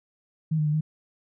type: tone with pitch steps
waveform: sine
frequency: 158 / 152.4 / 149.9 / 155.1 Hz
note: D#3 / D#3 / D3 / D#3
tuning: +27 / -36 / +36 / -5 cents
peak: -21 dBFS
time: 0.51-0.81 s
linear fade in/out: 10 ms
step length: 75 ms
effects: none